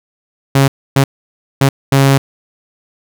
sawtooth tone bursts at uneven times, 136.9 Hz, C#3, 21 cents flat, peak -3 dBFS, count 4, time 0.55-0.68 / 0.96-1.04 / 1.61-1.69 / 1.92-2.18 s, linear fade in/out 5 ms, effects none

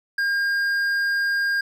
triangle tone with hard clipping, 1612 Hz, G6, 48 cents sharp, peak -21 dBFS, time 0.18-1.61 s, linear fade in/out 5 ms, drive 9 dB, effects none

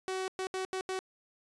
sawtooth tone bursts at uneven times, 376.5 Hz, F#4, 30 cents sharp, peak -29 dBFS, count 5, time 0.08-0.28 / 0.39-0.47 / 0.54-0.65 / 0.73-0.81 / 0.89-0.99 s, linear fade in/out 0 ms, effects resampled to 22050 Hz

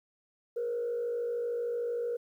sine tone with frequency modulation, 475.2 Hz, A#4, 33 cents sharp, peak -29 dBFS, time 0.56-2.17 s, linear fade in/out 10 ms, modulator 53.2 Hz, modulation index 0.45, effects tanh soft clip ceiling -26 dBFS + 11-bit

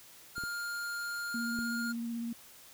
square tone with pitch glide, 1407 to 1415.2 Hz, F6 to F6, +12 to +23 cents, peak -36 dBFS, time 0.35-1.93 s, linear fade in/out 20 ms, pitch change +11 cents, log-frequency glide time 1.27-1.67 s
clicks, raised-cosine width 3 ms, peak -32 dBFS, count 3, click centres 0.381 / 0.437 / 1.589 s
sine tone with vibrato, 233.1 Hz, A#3, in tune, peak -34 dBFS, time 1.34-2.33 s, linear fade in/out 5 ms, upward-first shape triangle, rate 16 Hz, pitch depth 21 cents each way
effects white hiss -55 dBFS RMS until 2.73 s

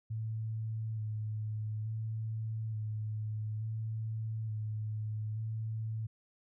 sine tone with vibrato, 109.2 Hz, A2, 13 cents flat, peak -34 dBFS, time 0.1-6.07 s, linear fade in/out 10 ms, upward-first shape square, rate 0.57 Hz, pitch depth 22 cents each way, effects none

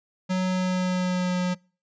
square tone with pitch glide, 185 to 180.77 Hz, F#3 to F#3, 0 to -40 cents, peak -23 dBFS, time 0.29-1.55 s, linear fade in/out 20 ms, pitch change -40 cents, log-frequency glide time 0.45-1.36 s, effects noise-tail reverb RT60 0.4 s tail -26 dB re dry + resampled to 16000 Hz

